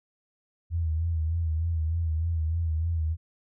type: tone with vibrato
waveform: sine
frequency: 81.5 Hz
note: E2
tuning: 19 cents flat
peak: -24 dBFS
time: 0.7-3.17 s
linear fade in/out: 50 ms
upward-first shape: sine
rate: 3.3 Hz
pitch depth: 64 cents each way
effects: none